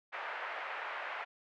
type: band-pass noise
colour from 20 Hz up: white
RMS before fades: -41 dBFS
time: 0.12-1.25 s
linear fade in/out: 20 ms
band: 570 to 2100 Hz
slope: 24 dB/octave
effects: none